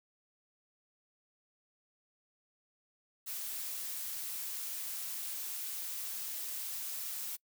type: noise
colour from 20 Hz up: blue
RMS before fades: -40 dBFS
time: 3.26-7.37 s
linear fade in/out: 20 ms
effects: noise-tail reverb RT60 0.1 s tail -26 dB re dry